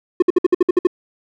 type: tone bursts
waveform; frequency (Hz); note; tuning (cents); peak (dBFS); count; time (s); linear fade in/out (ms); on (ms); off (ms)
triangle; 359; F4; +48; -6; 9; 0.2-0.871; 5; 23; 58
effects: none